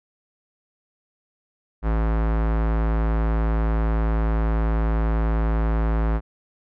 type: tone with low-pass filter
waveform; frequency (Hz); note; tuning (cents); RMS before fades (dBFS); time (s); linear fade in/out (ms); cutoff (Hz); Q
square; 55.1; A1; +3; -21; 1.82-6.21; 50; 1400; 1.2
effects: none